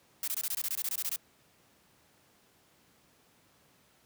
blue noise bursts, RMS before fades -33 dBFS, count 14, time 0.23-1.161 s, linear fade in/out 2 ms, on 47 ms, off 21 ms, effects pink hiss -65 dBFS RMS until 4.05 s + high-pass 100 Hz 12 dB/octave

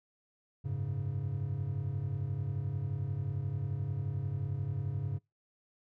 triangle chord, F# suspended second, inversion none, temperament equal, 92.5 / 103.83 / 138.59 Hz, F#2 / G#2 / C#3, 0 / 0 / 0 cents, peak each -38 / -34 / -33 dBFS, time 0.64-5.19 s, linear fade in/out 20 ms, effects noise-tail reverb RT60 0.2 s tail -25 dB re dry + tanh soft clip ceiling -21 dBFS

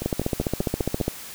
two click trains, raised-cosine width 2 ms, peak -15 / -9 dBFS, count 6 / 16, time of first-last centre 0.02-1.002 / 0.06-1.08 s, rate 5.09 / 14.7 Hz, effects white hiss -39 dBFS RMS until 1.34 s

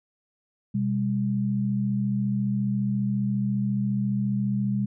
sine tone pair together, 126.94 / 201.5 Hz, B2 / G3, +48 / +48 cents, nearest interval minor sixth, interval 800 cents, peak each -27 / -24 dBFS, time 0.74-4.86 s, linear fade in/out 10 ms, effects none

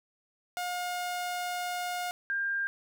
sawtooth / sine tone pair in turn, 715 / 1599.6 Hz, F5 / G6, +41 / +35 cents, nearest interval octave + major second, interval 1394 cents, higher second, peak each -28 dBFS, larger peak neither, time 0.57-2.11 / 2.3-2.67 s, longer first, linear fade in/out 0 ms, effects none

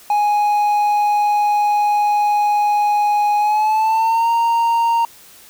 triangle tone with pitch glide, 830.6 to 926.9 Hz, G#5 to A#5, 0 to -10 cents, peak -11 dBFS, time 0.1-5.05 s, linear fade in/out 2 ms, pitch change +190 cents, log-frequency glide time 3.38-4.29 s, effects white hiss -44 dBFS RMS until 5.49 s

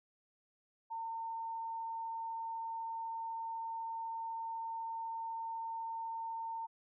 sine tone, 908 Hz, A#5, 46 cents flat, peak -38 dBFS, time 0.9-6.67 s, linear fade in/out 20 ms, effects none

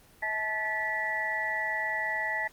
sine tone cluster, 643 / 865 / 1747 / 1955 Hz, E5 / A5 / A6 / B6, -43 / -30 / -13 / -18 cents, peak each -39 / -35 / -36 / -30 dBFS, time 0.22-2.48 s, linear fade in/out 10 ms, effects pink hiss -58 dBFS RMS until 2.52 s + Opus 24 kbps

